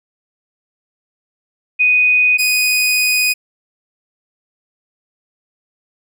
sine / sawtooth tone pair in turn, 2489 / 2489 Hz, D#7 / D#7, 0 / 0 cents, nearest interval unison, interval 0 cents, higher neither, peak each -9 dBFS, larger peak neither, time 1.79-2.38 / 2.38-3.34 s, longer second, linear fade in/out 20 ms, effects none

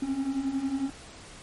triangle beating tone pair, 262.5 / 273.5 Hz, C4 / C#4, +6 / -23 cents, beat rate 11 Hz, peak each -31 / -26 dBFS, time 0.02-0.9 s, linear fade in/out 5 ms, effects pink hiss -47 dBFS RMS until 1.42 s + MP3 48 kbps

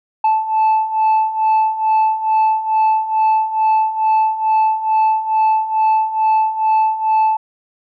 sine beating tone pair, 873 / 875.3 Hz, A5 / A5, -14 / -9 cents, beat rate 2.3 Hz, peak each -16 / -12 dBFS, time 0.24-7.37 s, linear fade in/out 5 ms, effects tanh soft clip ceiling -9 dBFS

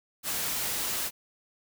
white noise, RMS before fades -31 dBFS, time 0.23-1.11 s, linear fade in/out 50 ms, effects none

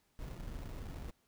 brown noise with sample-and-hold, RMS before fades -44 dBFS, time 0.19-1.11 s, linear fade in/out 2 ms, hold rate 1575 Hz, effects pink hiss -75 dBFS RMS until 1.27 s

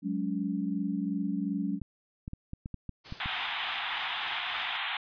sine chord, F# suspended second, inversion none, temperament equal with one note detuned, 185 / 207.7 / 283 Hz, F#3 / G#3 / C#4, 0 / 0 / +36 cents, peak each -33 dBFS, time 0.02-1.8 s, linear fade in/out 50 ms
clicks, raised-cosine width 5 ms, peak -25 dBFS, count 9, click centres 1.817 / 2.279 / 2.334 / 2.534 / 2.659 / 2.743 / 2.893 / 3.124 / 3.259 s
white noise with tremolo, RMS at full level -44 dBFS, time 3.04-4.78 s, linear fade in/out 20 ms, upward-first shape triangle, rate 3.4 Hz, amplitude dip 50%
white band-pass noise, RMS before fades -34 dBFS, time 3.2-4.97 s, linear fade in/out 2 ms, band 700 to 3700 Hz, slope 96 dB/octave
effects resampled to 11025 Hz

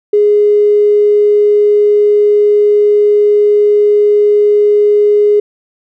triangle tone with tanh clipping, 415.3 Hz, G#4, in tune, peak -5 dBFS, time 0.13-5.4 s, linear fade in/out 5 ms, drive 3 dB, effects none

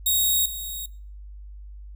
5% pulse tone pair in turn, 3767 / 3767 Hz, A#7 / A#7, +17 / +17 cents, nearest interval unison, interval 0 cents, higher neither, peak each -11 / -23 dBFS, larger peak first, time 0.06-0.46 / 0.46-0.86 s, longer neither, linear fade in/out 5 ms, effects noise-tail reverb RT60 0.5 s tail -24 dB re dry + added 50 Hz sine -38 dBFS peak until 1.95 s

